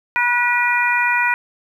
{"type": "harmonic tone with a mistuned harmonic", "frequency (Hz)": 484.1, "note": "B4", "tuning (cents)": -35, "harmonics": [2, 3, 4, 5], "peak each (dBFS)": [-20, -20, -20, -20], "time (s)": [0.16, 1.34], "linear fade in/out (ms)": 0, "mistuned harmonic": 3, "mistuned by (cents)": 17, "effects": ["8-bit"]}